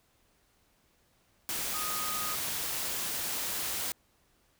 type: tone in noise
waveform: sine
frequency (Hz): 1243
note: D#6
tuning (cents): -2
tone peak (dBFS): -37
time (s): 1.74-2.35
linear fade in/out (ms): 0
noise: white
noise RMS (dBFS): -34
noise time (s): 1.49-3.92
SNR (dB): -6
effects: pink hiss -69 dBFS RMS until 4.59 s